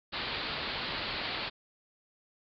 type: low-pass noise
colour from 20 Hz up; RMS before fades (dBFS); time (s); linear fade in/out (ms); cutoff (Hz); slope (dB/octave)
white; -36; 0.12-1.5; 20; 4600; 96
effects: none